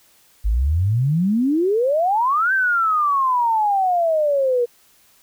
sine exponential two-way sweep, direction up then down, 49 to 1586 to 471.8 Hz, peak -15 dBFS, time 0.44-4.66 s, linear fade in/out 20 ms, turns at 2.53 s, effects white hiss -55 dBFS RMS until 5.22 s

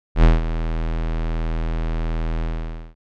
square tone with ADSR envelope, 40.67 Hz, E1, 23 cents flat, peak -8 dBFS, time 0.15-2.95 s, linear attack 85 ms, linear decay 170 ms, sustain -13 dB, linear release 530 ms, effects low-pass 3000 Hz 12 dB/octave

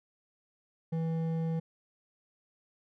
triangle tone with hard clipping, 163.2 Hz, E3, 17 cents flat, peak -31 dBFS, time 0.92-1.6 s, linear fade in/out 10 ms, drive 12 dB, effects none

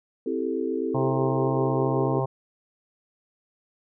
sine chord, A minor seventh, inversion first, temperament equal, 261.6 / 329.6 / 392 / 440 Hz, C4 / E4 / G4 / A4, 0 / 0 / 0 / 0 cents, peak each -30 dBFS, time 0.26-2.2 s, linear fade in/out 5 ms
harmonic tone, 132.4 Hz, C3, 21 cents sharp, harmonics 1 / 3 / 4 / 5 / 6 / 7 / 8, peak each -26 / -31 / -32 / -33 / -34 / -34 / -35 dBFS, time 0.94-2.26 s, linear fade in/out 10 ms
effects none

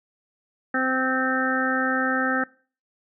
harmonic tone, 260 Hz, C4, 11 cents flat, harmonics 1 / 2 / 3 / 5 / 6 / 7, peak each -26 / -30 / -31 / -28 / -26 / -28 dBFS, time 0.74-2.44 s, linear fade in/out 5 ms, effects noise-tail reverb RT60 0.4 s tail -22 dB re dry

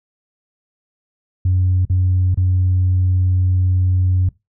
sine tone with dropouts, 91.8 Hz, F#2, 13 cents flat, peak -11 dBFS, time 1.45-4.29 s, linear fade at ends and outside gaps 5 ms, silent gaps 1.852-1.898 / 2.345-2.373 s, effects noise-tail reverb RT60 0.2 s tail -21 dB re dry + tanh soft clip ceiling -9 dBFS

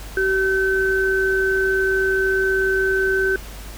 sine tone pair together, 383.2 / 1531.8 Hz, G4 / G6, -39 / -40 cents, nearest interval 2 octaves, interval 2399 cents, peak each -19 / -19 dBFS, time 0.17-3.36 s, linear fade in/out 2 ms, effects added 50 Hz sine -34 dBFS peak until 3.77 s + pink hiss -39 dBFS RMS until 3.77 s

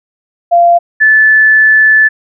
sine tone pair in turn, 690 / 1742.1 Hz, F5 / A6, -21 / -18 cents, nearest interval octave + major third, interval 1603 cents, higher second, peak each -3 dBFS, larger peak neither, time 0.51-0.79 / 1-2.09 s, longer second, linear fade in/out 20 ms, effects none

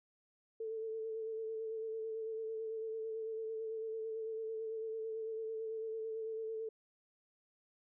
sine tone with vibrato, 443.7 Hz, A4, 14 cents sharp, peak -38 dBFS, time 0.6-6.69 s, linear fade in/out 5 ms, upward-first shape sine, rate 9 Hz, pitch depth 25 cents each way, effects none

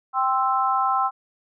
sine chord, C major, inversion second, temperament equal, 784 / 1046.5 / 1318.5 Hz, G5 / C6 / E6, 0 / 0 / 0 cents, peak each -23 dBFS, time 0.13-1.11 s, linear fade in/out 50 ms, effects none

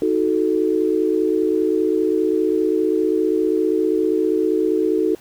sine chord, D# diminished, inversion none, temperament equal with one note detuned, 314.9 / 370 / 440 Hz, D#4 / F#4 / A4, +21 / 0 / 0 cents, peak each -20 dBFS, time 0.02-5.15 s, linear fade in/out 2 ms, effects pink hiss -48 dBFS RMS until 5.2 s

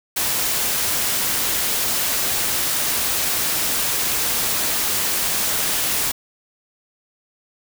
white noise, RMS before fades -21 dBFS, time 0.16-6.12 s, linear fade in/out 10 ms, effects none

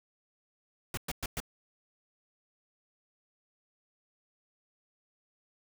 pink noise bursts, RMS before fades -35 dBFS, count 4, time 0.94-1.402 s, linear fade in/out 2 ms, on 33 ms, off 110 ms, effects none

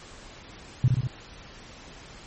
sine tone with echo, 125.4 Hz, B2, 27 cents sharp, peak -15 dBFS, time 0.84-0.88 s, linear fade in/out 2 ms, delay 64 ms, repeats 3, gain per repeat -3 dB, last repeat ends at 1.072 s, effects pink hiss -46 dBFS RMS until 2.26 s + MP3 32 kbps

